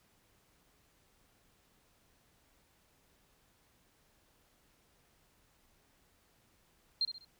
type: tone with echo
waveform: sine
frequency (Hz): 4186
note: C8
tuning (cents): 0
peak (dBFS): -28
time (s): 7.01-7.05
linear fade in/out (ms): 2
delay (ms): 66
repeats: 3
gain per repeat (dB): -9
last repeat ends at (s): 7.248
effects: pink hiss -70 dBFS RMS until 7.39 s